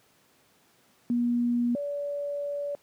sine tone pair in turn, 240 / 574.5 Hz, B3 / D5, -49 / -38 cents, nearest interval octave + minor third, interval 1511 cents, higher second, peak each -22 / -29 dBFS, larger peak first, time 1.1-1.75 / 1.75-2.75 s, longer second, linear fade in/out 0 ms, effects pink hiss -63 dBFS RMS until 2.82 s + high-pass 150 Hz 12 dB/octave

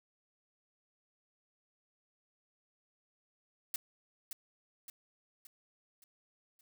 blue noise with echo, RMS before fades -36 dBFS, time 3.74-3.76 s, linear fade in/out 2 ms, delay 570 ms, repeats 5, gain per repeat -6 dB, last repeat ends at 6.61 s, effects none

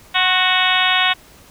harmonic tone with a mistuned harmonic, 370 Hz, F#4, in tune, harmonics 2 / 3 / 4 / 5 / 6 / 7 / 8 / 9 / 10, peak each -22 / -22 / -22 / -22 / -22 / -22 / -22 / -22 / -22 dBFS, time 0.14-1.14 s, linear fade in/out 20 ms, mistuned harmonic 3, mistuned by -31 cents, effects pink hiss -46 dBFS RMS until 1.5 s

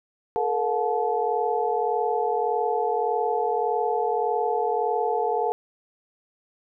sine tone cluster, 428.9 / 470.6 / 720 / 866 Hz, A4 / A#4 / F#5 / A5, -44 / +16 / -47 / -28 cents, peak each -27 dBFS, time 0.36-5.52 s, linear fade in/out 0 ms, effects none

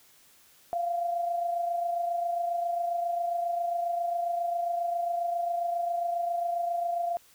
sine tone pair together, 690 / 717.4 Hz, F5 / F5, -21 / +46 cents, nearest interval minor second, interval 67 cents, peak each -27 / -37 dBFS, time 0.73-7.17 s, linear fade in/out 0 ms, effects white hiss -59 dBFS RMS until 7.34 s

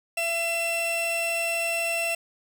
45% pulse tone pair together, 673 / 2692 Hz, E5 / E7, +36 / +36 cents, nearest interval 2 octaves, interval 2400 cents, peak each -29 / -27 dBFS, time 0.17-2.15 s, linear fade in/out 5 ms, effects none

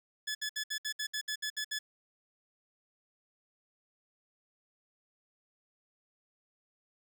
15% pulse tone bursts, 1715 Hz, A6, 45 cents flat, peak -27 dBFS, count 11, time 0.27-1.79 s, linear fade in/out 10 ms, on 80 ms, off 64 ms, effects none

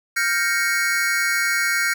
square chord, G half-diminished seventh, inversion third, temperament equal, 1396.9 / 1568 / 1864.7 / 2217 Hz, F6 / G6 / Bb6 / Db7, 0 / 0 / 0 / 0 cents, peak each -25 dBFS, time 0.16-1.94 s, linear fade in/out 10 ms, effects none

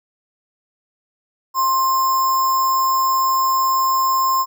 sine tone with sample-and-hold, 1053 Hz, C6, 11 cents sharp, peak -14 dBFS, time 1.54-4.46 s, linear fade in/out 50 ms, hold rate 6300 Hz, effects none

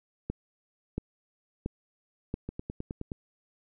two click trains, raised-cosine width 3 ms, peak -22 / -18 dBFS, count 7 / 4, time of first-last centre 2.49-3.118 / 0.3-2.341 s, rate 9.55 / 1.47 Hz, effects none

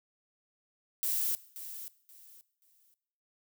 violet noise with echo, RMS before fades -31 dBFS, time 1.03-1.35 s, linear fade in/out 0 ms, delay 530 ms, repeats 3, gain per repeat -12 dB, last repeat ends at 2.94 s, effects noise-tail reverb RT60 0.8 s tail -19 dB re dry

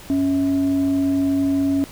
sine tone with frequency modulation, 277.2 Hz, C#4, in tune, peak -16 dBFS, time 0.1-1.84 s, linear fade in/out 0 ms, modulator 371 Hz, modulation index 0.3, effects pink hiss -41 dBFS RMS until 1.91 s

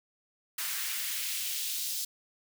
white noise with high-pass filter sweep, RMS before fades -34 dBFS, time 0.58-2.05 s, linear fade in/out 5 ms, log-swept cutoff 1400 to 4500 Hz, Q 1.3, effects none

